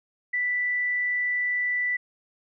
sine tone, 1975.5 Hz, B6, in tune, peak -23 dBFS, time 0.33-1.97 s, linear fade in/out 10 ms, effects none

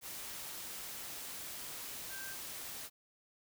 sine tone in noise, 1568 Hz, G6, in tune, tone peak -46 dBFS, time 2.09-2.36 s, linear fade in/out 50 ms, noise white, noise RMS -45 dBFS, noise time 0.01-2.9 s, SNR -4 dB, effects none

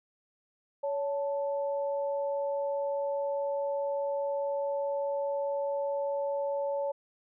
sine tone pair together, 561.9 / 880 Hz, C#5 / A5, +23 / 0 cents, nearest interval minor sixth, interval 777 cents, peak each -29 / -38 dBFS, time 0.83-6.92 s, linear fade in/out 10 ms, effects none

